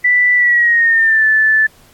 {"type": "tone with pitch glide", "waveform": "sine", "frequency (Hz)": [1975.5, 1749.8], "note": ["B6", "A6"], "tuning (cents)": [0, -10], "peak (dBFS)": -8, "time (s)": [0.04, 1.67], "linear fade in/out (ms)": 10, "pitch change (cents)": -210, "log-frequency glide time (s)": [0.35, 1.26], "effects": ["pink hiss -48 dBFS RMS until 1.93 s", "AAC 64 kbps"]}